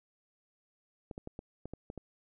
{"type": "clicks", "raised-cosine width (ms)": 2, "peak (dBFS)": -28, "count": 8, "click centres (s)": [1.112, 1.179, 1.274, 1.391, 1.656, 1.736, 1.901, 1.977], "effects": []}